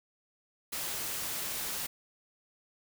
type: noise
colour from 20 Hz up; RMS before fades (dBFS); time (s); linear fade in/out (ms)
white; -36; 0.72-1.87; 10
effects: none